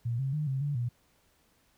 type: tone with pitch steps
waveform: sine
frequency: 117.9 / 134.8 / 151.4 / 133.6 / 144.6 / 120.7 Hz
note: A#2 / C#3 / D#3 / C3 / D3 / B2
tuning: +20 / -48 / -47 / +36 / -27 / -39 cents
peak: -28 dBFS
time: 0.05-0.89 s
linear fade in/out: 10 ms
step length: 140 ms
effects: pink hiss -68 dBFS RMS until 1.77 s